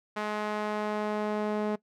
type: tone with band-pass filter sweep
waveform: sawtooth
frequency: 211.2 Hz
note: G#3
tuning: 29 cents sharp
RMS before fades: -31 dBFS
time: 0.16-1.76 s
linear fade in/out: 10 ms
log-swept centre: 1200 to 480 Hz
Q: 0.77
effects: noise-tail reverb RT60 0.1 s tail -20 dB re dry